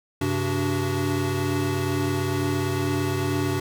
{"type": "tone cluster", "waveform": "square", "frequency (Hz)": [97.3, 134.7, 289.7, 375.2], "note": ["G2", "C#3", "D4", "F#4"], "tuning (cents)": [-12, -49, -24, 24], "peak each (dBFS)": -29, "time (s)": [0.21, 3.6], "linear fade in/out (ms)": 5, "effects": []}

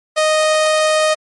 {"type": "tone", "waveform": "sawtooth", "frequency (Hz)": 621, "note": "D#5", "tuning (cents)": -3, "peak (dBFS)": -8, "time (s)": [0.16, 1.15], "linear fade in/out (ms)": 20, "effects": ["MP3 48 kbps"]}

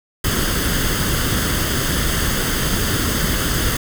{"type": "noise with comb filter", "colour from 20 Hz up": "pink", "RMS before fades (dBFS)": -19, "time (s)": [0.24, 3.77], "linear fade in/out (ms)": 5, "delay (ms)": 0.62, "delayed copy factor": 0.6, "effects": []}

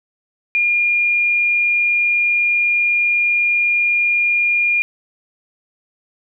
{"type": "tone", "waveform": "sine", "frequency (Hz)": 2416, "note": "D7", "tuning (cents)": 48, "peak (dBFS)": -13, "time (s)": [0.55, 4.82], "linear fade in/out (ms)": 0, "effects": []}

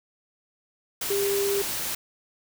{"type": "tone in noise", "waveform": "sine", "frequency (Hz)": 399.5, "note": "G4", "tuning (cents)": 33, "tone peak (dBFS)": -23, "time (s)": [1.1, 1.62], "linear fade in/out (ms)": 5, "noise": "white", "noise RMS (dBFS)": -30, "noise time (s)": [1.01, 1.95], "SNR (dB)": 4, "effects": []}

